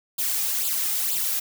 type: noise with flanger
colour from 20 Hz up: blue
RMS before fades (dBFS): -25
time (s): 0.18-1.4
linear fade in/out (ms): 10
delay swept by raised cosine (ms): 0.25 to 2.45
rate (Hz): 2.1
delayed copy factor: +0.75
effects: none